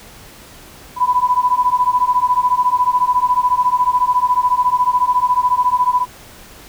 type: beating tone pair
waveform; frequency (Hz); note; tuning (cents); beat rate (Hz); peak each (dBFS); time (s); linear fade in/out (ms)
sine; 987.8 / 1001.8; B5 / B5; 0 / +24; 14; -15; 0.96-6.06; 50
effects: pink hiss -40 dBFS RMS until 6.68 s